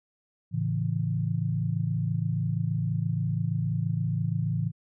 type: chord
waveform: sine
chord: A major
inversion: none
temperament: equal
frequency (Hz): 110 / 138.59 / 164.81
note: A2 / C#3 / E3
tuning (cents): 0 / 0 / 0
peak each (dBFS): -29 / -30 / -29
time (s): 0.51-4.72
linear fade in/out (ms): 50
effects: none